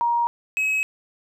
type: tone pair in turn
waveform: sine / triangle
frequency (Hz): 944 / 2558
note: A#5 / D#7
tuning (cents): +22 / +47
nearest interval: octave + perfect fourth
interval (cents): 1725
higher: second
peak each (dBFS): -18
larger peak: neither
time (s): 0.01-0.27 / 0.57-0.83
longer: neither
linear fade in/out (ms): 0
effects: none